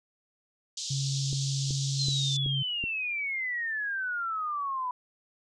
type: band-pass noise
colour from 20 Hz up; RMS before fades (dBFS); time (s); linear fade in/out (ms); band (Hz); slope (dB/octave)
white; -36; 0.77-2.37; 5; 3300 to 7100; 48
type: tone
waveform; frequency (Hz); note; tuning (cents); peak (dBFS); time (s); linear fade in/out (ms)
sine; 136.9; C#3; -21; -28; 0.9-2.63; 10
type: click train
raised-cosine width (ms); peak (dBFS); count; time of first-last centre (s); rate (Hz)
3; -25; 5; 1.33-2.839; 2.65
type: exponential sweep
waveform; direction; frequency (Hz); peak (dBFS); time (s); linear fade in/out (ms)
sine; down; 4186 to 985; -29; 1.99-4.91; 2
effects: none